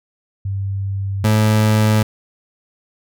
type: tone pair in turn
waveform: sine / 30% pulse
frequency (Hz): 98 / 107.84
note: G2 / A2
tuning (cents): 0 / -34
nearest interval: major second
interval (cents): 166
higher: second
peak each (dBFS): -19 / -9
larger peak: second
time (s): 0.45-1.24 / 1.24-2.03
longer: neither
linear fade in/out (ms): 5
effects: none